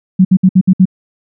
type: tone bursts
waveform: sine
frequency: 186.6 Hz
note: F#3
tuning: 15 cents sharp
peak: -3 dBFS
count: 6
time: 0.19-0.855 s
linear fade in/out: 10 ms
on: 60 ms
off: 61 ms
effects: none